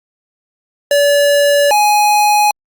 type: tone pair in turn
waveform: square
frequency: 574 / 835.5 Hz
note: D5 / G#5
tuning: -40 / +10 cents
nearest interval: tritone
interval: 650 cents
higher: second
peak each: -9 dBFS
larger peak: neither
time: 0.91-1.71 / 1.71-2.51 s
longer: neither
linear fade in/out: 2 ms
effects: Opus 48 kbps